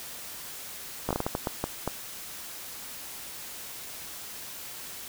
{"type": "slowing click train", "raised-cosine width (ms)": 1, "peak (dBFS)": -13, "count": 10, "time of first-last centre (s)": [1.09, 1.876], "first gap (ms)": 16, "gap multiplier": 1.4, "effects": ["white hiss -41 dBFS RMS until 5.08 s"]}